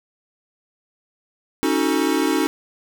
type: chord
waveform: square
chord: D# half-diminished seventh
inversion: third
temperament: equal with one note detuned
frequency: 277.2 / 315.7 / 370 / 440 Hz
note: C#4 / D#4 / F#4 / A4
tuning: 0 / +25 / 0 / 0 cents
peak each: -23 / -22 / -25 / -27 dBFS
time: 1.63-2.47 s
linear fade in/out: 0 ms
effects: none